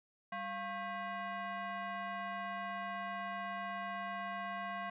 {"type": "tone with frequency modulation", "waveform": "sine", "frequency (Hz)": 196.5, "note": "G3", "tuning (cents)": 4, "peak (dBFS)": -38, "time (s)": [0.32, 4.9], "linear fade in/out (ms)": 5, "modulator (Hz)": 892, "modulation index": 1.9, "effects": []}